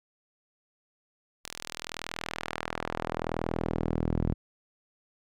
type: tone with band-pass filter sweep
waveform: sawtooth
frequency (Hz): 40.75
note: E1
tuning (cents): -19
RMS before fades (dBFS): -33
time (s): 1.44-4.34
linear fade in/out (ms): 10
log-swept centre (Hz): 7000 to 170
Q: 0.7
effects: none